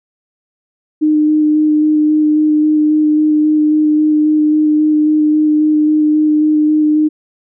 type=tone with vibrato; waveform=sine; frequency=304.9 Hz; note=D#4; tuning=35 cents flat; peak=-8 dBFS; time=1.01-7.09 s; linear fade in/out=20 ms; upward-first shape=square; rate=3.7 Hz; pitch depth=9 cents each way; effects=none